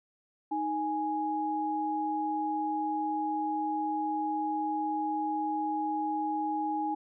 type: tone pair together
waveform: sine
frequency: 311.1 / 830.6 Hz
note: D#4 / G#5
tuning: 0 / 0 cents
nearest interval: octave + perfect fourth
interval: 1700 cents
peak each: -33 / -30 dBFS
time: 0.51-6.95 s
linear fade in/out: 10 ms
effects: none